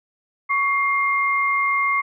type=tone pair together; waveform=sine; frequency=1119.6 / 2117 Hz; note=C#6 / C7; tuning=+17 / +20 cents; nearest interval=major seventh; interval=1103 cents; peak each=-20 dBFS; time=0.49-2.02 s; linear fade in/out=20 ms; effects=none

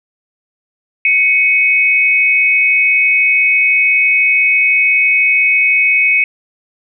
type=tone pair together; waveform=sine; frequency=2217 / 2529 Hz; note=C#7 / D#7; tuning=0 / +28 cents; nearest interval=major second; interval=228 cents; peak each=-11 dBFS; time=1.05-6.24 s; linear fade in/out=2 ms; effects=none

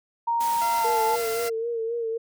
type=tone with pitch glide; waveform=sine; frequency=932.3 to 874.9 Hz; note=A#5 to A5; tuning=0 to -10 cents; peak=-21 dBFS; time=0.27-1.16 s; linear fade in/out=10 ms; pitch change=-110 cents; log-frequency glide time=0.8-0.88 s
type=noise; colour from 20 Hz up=white; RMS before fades=-35 dBFS; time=0.4-1.49 s; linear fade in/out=10 ms
type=tone; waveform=20% pulse; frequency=687 Hz; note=F5; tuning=29 cents flat; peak=-26 dBFS; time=0.61-1.5 s; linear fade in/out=10 ms
type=tone with vibrato; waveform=sine; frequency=460 Hz; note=A#4; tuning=23 cents flat; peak=-25 dBFS; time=0.84-2.18 s; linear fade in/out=10 ms; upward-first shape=sine; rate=3.8 Hz; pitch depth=50 cents each way
effects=none

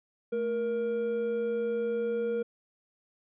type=tone pair together; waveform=triangle; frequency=220 / 470.2 Hz; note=A3 / A#4; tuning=0 / +15 cents; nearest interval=octave + minor second; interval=1315 cents; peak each=-35 / -26 dBFS; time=0.32-2.43 s; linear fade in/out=10 ms; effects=resampled to 8000 Hz

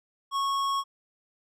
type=tone with tanh clipping; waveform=sine; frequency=1101 Hz; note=C#6; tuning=12 cents flat; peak=-27 dBFS; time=0.31-0.84 s; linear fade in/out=50 ms; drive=15 dB; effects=none

